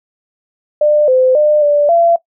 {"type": "tone with pitch steps", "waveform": "sine", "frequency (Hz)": [598, 514, 601, 585, 679], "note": ["D5", "C5", "D5", "D5", "F5"], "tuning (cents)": [31, -31, 40, -7, -49], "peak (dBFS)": -7, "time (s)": [0.81, 2.16], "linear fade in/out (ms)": 5, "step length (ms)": 270, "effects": ["noise-tail reverb RT60 0.1 s tail -18 dB re dry"]}